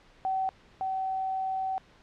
sine tone pair in turn, 762 / 762 Hz, G5 / G5, -49 / -49 cents, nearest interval unison, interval 0 cents, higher neither, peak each -26 / -28 dBFS, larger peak first, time 0.25-0.49 / 0.81-1.78 s, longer second, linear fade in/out 0 ms, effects pink hiss -58 dBFS RMS until 2.02 s + low-pass 4000 Hz 12 dB/octave

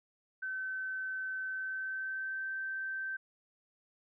sine tone with pitch glide, 1530 to 1554 Hz, G6 to G6, -42 to -16 cents, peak -35 dBFS, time 0.42-3.17 s, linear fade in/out 10 ms, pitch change +26 cents, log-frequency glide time 1.43-2.49 s, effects none

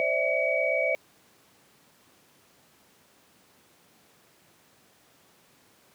sine tone cluster, 526 / 583 / 651 / 2267 Hz, C5 / D5 / E5 / C#7, +9 / -13 / -22 / +38 cents, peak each -30 / -30 / -28 / -27 dBFS, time 0-0.95 s, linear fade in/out 0 ms, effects pink hiss -60 dBFS RMS until 5.94 s + high-pass 150 Hz 12 dB/octave

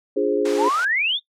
sine chord, D half-diminished seventh, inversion none, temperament equal with one note detuned, 293.7 / 349.2 / 415.3 / 528.1 Hz, D4 / F4 / Ab4 / C5, 0 / 0 / 0 / +16 cents, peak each -24 / -25 / -20 / -25 dBFS, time 0.16-0.69 s, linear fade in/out 10 ms
pink high-pass noise, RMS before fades -33 dBFS, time 0.45-0.85 s, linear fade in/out 5 ms, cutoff 630 Hz, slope 24 dB/octave
sine exponential sweep, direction up, 784 to 3729 Hz, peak -18 dBFS, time 0.57-1.2 s, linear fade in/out 50 ms
effects noise-tail reverb RT60 0.1 s tail -19 dB re dry + low-pass 8000 Hz 12 dB/octave

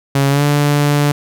sawtooth tone with pitch glide, 138.59 to 145.48 Hz, C#3 to D3, 0 to -16 cents, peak -7 dBFS, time 0.15-1.12 s, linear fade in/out 5 ms, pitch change +84 cents, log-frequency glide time 0.29-0.43 s, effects none

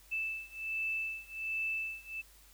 sine beating tone pair, 2637 / 2638.3 Hz, E7 / E7, 0 / +1 cents, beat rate 1.3 Hz, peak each -37 / -38 dBFS, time 0.11-2.22 s, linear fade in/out 20 ms, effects added 50 Hz sine -61 dBFS peak until 2.53 s + white hiss -61 dBFS RMS until 2.53 s

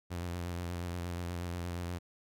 sawtooth tone with vibrato, 87.31 Hz, F2, in tune, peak -32 dBFS, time 0.1-1.99 s, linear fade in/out 20 ms, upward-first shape square, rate 8.4 Hz, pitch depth 29 cents each way, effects none

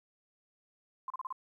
sine tone bursts, 1043 Hz, C6, 6 cents flat, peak -35 dBFS, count 5, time 1.08-1.326 s, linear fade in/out 2 ms, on 22 ms, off 34 ms, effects 12-bit

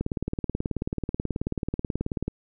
click train, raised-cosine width 3 ms, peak -14 dBFS, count 43, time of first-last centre 0.01-2.28 s, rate 18.5 Hz, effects none

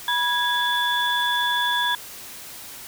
sine tone cluster, 973 / 1656 / 3447 Hz, B5 / G#6 / A7, -26 / -5 / -36 cents, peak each -24 dBFS, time 0.08-1.95 s, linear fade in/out 2 ms, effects white hiss -39 dBFS RMS until 2.87 s

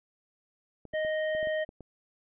clicks, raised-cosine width 2 ms, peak -32 dBFS, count 8, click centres 0.853 / 0.937 / 1.049 / 1.35 / 1.429 / 1.472 / 1.691 / 1.807 s
harmonic tone, 622.3 Hz, D#5, in tune, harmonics 1 / 3 / 5, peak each -28 / -35 / -45 dBFS, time 0.93-1.65 s, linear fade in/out 20 ms
effects none

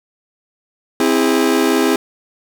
40% pulse chord, C augmented, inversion none, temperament just, 261.6 / 327 / 408.8 Hz, C4 / E4 / G#4, 0 / -14 / -27 cents, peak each -16 dBFS, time 1-1.96 s, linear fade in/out 2 ms, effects none

